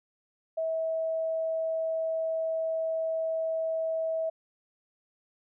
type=tone; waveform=sine; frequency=647 Hz; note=E5; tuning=32 cents flat; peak=-27 dBFS; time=0.57-4.3 s; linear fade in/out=10 ms; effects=none